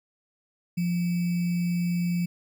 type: tone with sample-and-hold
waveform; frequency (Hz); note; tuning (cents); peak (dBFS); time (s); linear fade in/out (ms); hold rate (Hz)
sine; 174.61; F3; 0; -23; 0.77-2.26; 10; 2450
effects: none